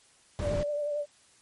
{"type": "noise", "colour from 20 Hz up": "brown", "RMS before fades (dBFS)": -32, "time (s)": [0.39, 0.63], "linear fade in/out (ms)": 0}
{"type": "tone with vibrato", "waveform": "sine", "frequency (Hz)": 587.3, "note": "D5", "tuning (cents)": 0, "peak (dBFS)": -28, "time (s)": [0.41, 1.06], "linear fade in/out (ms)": 50, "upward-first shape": "triangle", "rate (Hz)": 11, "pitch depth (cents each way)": 34}
{"effects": ["white hiss -61 dBFS RMS until 1.41 s", "MP3 48 kbps"]}